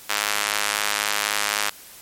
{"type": "tone with high-pass filter", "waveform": "sawtooth", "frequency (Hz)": 103.83, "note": "G#2", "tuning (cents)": 0, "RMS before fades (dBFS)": -24, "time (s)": [0.09, 1.7], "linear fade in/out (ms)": 10, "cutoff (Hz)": 1400, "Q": 0.73, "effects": ["white hiss -44 dBFS RMS until 2.01 s", "MP3 64 kbps"]}